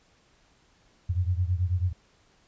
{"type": "beating tone pair", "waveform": "sine", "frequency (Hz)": [87.31, 96.51], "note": ["F2", "G2"], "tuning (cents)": [0, -27], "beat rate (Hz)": 9.2, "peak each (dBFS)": [-25, -28], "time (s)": [1.09, 1.93], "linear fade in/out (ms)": 10, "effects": ["pink hiss -63 dBFS RMS until 2.47 s", "resampled to 16000 Hz"]}